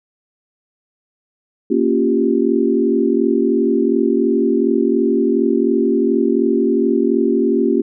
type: chord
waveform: sine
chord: G half-diminished seventh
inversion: first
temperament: equal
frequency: 233.1 / 277.2 / 349.2 / 392 Hz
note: Bb3 / Db4 / F4 / G4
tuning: 0 / 0 / 0 / 0 cents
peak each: -18 dBFS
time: 1.7-7.82 s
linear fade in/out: 10 ms
effects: none